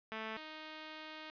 5% pulse tone pair in turn, 220 / 311.1 Hz, A3 / D#4, 0 / 0 cents, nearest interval tritone, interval 600 cents, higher second, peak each -29 / -35 dBFS, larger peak first, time 0.12-0.37 / 0.37-1.3 s, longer second, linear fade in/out 0 ms, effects resampled to 11025 Hz + 11-bit

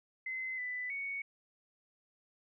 sine tone with pitch steps, 2051 / 1993 / 2226 Hz, C7 / B6 / C#7, -35 / +15 / +7 cents, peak -36 dBFS, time 0.26-1.22 s, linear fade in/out 5 ms, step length 320 ms, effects none

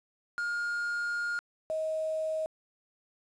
triangle / sine tone pair in turn, 1418 / 631.6 Hz, F6 / D#5, +26 / +26 cents, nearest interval octave + major second, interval 1400 cents, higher first, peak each -28 / -29 dBFS, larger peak first, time 0.38-1.39 / 1.7-2.46 s, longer first, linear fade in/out 0 ms, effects resampled to 22050 Hz + 9-bit

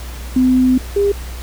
sine tone pair in turn, 255.6 / 402.9 Hz, C4 / G4, -40 / +48 cents, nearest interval minor sixth, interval 788 cents, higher second, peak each -9 / -11 dBFS, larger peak first, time 0.36-0.78 / 0.96-1.12 s, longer first, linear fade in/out 5 ms, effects added 61 Hz sine -26 dBFS peak until 1.42 s + pink hiss -35 dBFS RMS until 1.42 s

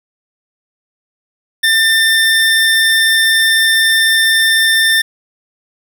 25% pulse tone, 1794 Hz, A6, 33 cents sharp, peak -5 dBFS, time 1.63-5.02 s, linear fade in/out 10 ms, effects none

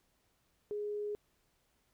sine tone, 415.8 Hz, G#4, 2 cents sharp, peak -35 dBFS, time 0.71-1.15 s, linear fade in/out 0 ms, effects pink hiss -75 dBFS RMS until 1.93 s

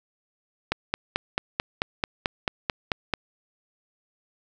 click train, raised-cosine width 0.3 ms, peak -7 dBFS, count 12, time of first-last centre 0.72-3.138 s, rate 4.55 Hz, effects none

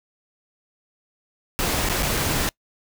pink noise with dropouts, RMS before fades -23 dBFS, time 1.59-2.49 s, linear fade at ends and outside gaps 0 ms, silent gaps 1.889-1.897 / 2.025-2.03 / 2.17-2.173 s, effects noise-tail reverb RT60 0.1 s tail -25 dB re dry

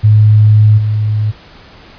sine tone with level steps, 106.7 Hz, G#2, 47 cents sharp, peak -3 / -10 dBFS, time 0.03-1.32 s, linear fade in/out 20 ms, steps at 0.77 s, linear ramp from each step 20 ms, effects pink hiss -38 dBFS RMS until 1.98 s + resampled to 11025 Hz

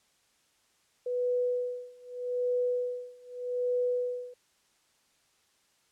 sine tone with tremolo, 493.9 Hz, B4, in tune, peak -25 dBFS, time 1.06-4.34 s, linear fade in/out 5 ms, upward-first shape sine, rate 0.82 Hz, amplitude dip 95%, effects white hiss -69 dBFS RMS until 5.91 s + low-pass 9000 Hz 12 dB/octave

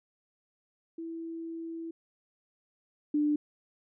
sine tone pair in turn, 329.6 / 297.1 Hz, E4 / D4, 0 / +20 cents, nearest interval major second, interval 180 cents, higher first, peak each -36 / -24 dBFS, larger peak second, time 0.98-1.91 / 3.14-3.36 s, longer first, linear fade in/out 5 ms, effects none

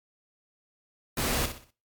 pink noise with echo, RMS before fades -28 dBFS, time 1.17-1.46 s, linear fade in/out 5 ms, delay 62 ms, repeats 4, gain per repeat -9 dB, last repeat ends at 1.708 s, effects noise-tail reverb RT60 0.3 s tail -17 dB re dry + MP3 96 kbps

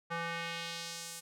square tone with band-pass filter sweep, 168.1 Hz, E3, 34 cents sharp, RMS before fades -40 dBFS, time 0.1-1.21 s, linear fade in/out 20 ms, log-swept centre 1300 to 9400 Hz, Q 1.2, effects none

